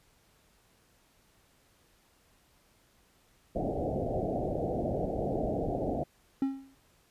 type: low-pass noise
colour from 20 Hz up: white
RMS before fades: -32 dBFS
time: 3.55-6.04 s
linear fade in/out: 10 ms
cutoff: 750 Hz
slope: 96 dB/octave
type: tone with exponential decay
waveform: triangle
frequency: 270.5 Hz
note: C#4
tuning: 42 cents flat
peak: -21 dBFS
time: 6.42-6.75 s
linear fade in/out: 2 ms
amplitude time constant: 71 ms
effects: pink hiss -66 dBFS RMS until 7.1 s + resampled to 32000 Hz